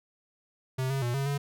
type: tone with pitch steps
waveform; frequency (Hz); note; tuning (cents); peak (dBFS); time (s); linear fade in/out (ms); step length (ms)
square; 130.4 / 136.1 / 120.7 / 137.6 / 141.7; C3 / C#3 / B2 / C#3 / C#3; -5 / -31 / -39 / -12 / +38; -28; 0.78-1.38; 10; 120
effects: none